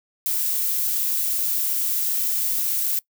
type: noise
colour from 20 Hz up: violet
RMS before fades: -23 dBFS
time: 0.26-2.99 s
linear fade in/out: 0 ms
effects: noise-tail reverb RT60 0.1 s tail -23 dB re dry